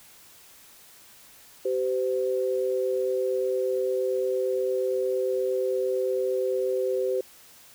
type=tone pair together; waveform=sine; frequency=384.4 / 513.1 Hz; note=G4 / C5; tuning=-34 / -34 cents; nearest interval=perfect fourth; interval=500 cents; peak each=-26 dBFS; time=1.65-7.21 s; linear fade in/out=5 ms; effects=white hiss -52 dBFS RMS until 7.74 s